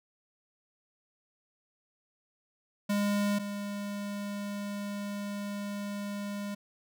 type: tone pair in turn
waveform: square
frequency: 203.9 / 203.2 Hz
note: G#3 / G#3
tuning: -32 / -38 cents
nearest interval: unison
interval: 6 cents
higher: first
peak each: -27 / -35 dBFS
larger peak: first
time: 2.89-3.39 / 3.39-6.55 s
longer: second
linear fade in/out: 10 ms
effects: none

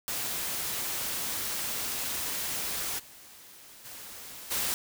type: noise with level steps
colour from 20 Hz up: white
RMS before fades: -33 / -51 / -44 / -30 dBFS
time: 0.08-4.74 s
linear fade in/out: 0 ms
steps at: 2.98 / 3.84 / 4.5 s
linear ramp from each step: 20 ms
effects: none

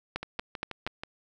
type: two click trains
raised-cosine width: 0.3 ms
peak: -20 / -15 dBFS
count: 6 / 4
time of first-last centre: 0.23-1.035 / 0.16-0.866 s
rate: 6.21 / 4.25 Hz
effects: none

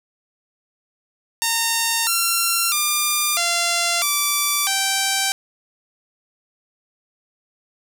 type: tone with pitch steps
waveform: 5% pulse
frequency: 917 / 1366 / 1197 / 689 / 1164 / 779 Hz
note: A#5 / F6 / D6 / F5 / D6 / G5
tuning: -29 / -39 / +33 / -24 / -16 / -11 cents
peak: -6 dBFS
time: 1.42-5.32 s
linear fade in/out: 0 ms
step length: 650 ms
effects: none

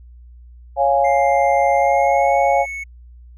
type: chord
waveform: sine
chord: Db major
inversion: none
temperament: equal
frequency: 554.4 / 698.5 / 830.6 Hz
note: Db5 / F5 / Ab5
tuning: 0 / 0 / 0 cents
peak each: -17 dBFS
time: 0.76-2.66 s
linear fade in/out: 50 ms
type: tone with pitch glide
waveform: triangle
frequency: 2100 to 2208 Hz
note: C7 to C#7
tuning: +6 to -7 cents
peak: -24 dBFS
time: 1.04-2.84 s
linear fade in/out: 10 ms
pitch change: +87 cents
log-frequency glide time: 1.75-2.36 s
effects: added 60 Hz sine -39 dBFS peak until 3.37 s

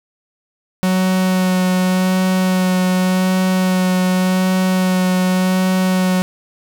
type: tone with vibrato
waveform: 45% pulse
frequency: 185 Hz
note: F#3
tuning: in tune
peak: -13 dBFS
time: 0.83-6.22 s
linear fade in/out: 0 ms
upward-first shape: sine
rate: 0.87 Hz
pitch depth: 12 cents each way
effects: none

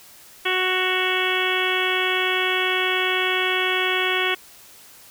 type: harmonic tone with a mistuned harmonic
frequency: 370 Hz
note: F#4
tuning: in tune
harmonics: 1 / 2 / 3 / 4 / 5 / 6 / 7 / 8 / 9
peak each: -26 / -31 / -29 / -28 / -28 / -26 / -28 / -30 / -28 dBFS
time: 0.45-4.35 s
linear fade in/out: 10 ms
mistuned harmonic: 7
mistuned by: +39 cents
effects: white hiss -47 dBFS RMS until 5.1 s

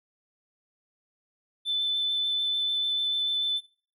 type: tone with vibrato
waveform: triangle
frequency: 3520 Hz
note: A7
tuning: in tune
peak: -21 dBFS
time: 1.65-3.61 s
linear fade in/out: 50 ms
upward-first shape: sine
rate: 6.8 Hz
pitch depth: 9 cents each way
effects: noise-tail reverb RT60 0.4 s tail -23 dB re dry + tanh soft clip ceiling -23 dBFS

